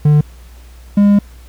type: tone pair in turn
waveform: triangle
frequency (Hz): 149.2 / 203.2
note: D3 / G#3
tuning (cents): +28 / -38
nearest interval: perfect fourth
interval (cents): 534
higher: second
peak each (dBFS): -4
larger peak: neither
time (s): 0.05-0.21 / 0.97-1.19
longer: second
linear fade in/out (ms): 5
effects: added 60 Hz sine -35 dBFS peak until 1.48 s + pink hiss -47 dBFS RMS until 1.48 s